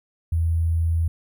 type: tone with sample-and-hold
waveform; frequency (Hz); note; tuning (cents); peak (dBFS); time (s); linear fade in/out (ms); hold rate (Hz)
sine; 82.6; E2; +4; -18; 0.32-1.08; 5; 11025
effects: none